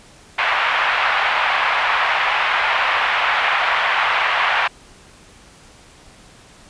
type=band-pass noise; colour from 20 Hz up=pink; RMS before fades=-18 dBFS; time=0.38-4.68 s; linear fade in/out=10 ms; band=810 to 2800 Hz; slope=24 dB/octave; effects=pink hiss -46 dBFS RMS until 6.69 s + resampled to 22050 Hz